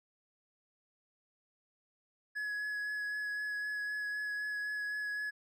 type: tone with vibrato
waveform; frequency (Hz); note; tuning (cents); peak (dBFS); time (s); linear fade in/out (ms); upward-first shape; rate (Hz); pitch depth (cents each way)
triangle; 1686; G#6; +26; -33; 2.35-5.31; 20; sine; 3.9; 13
effects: none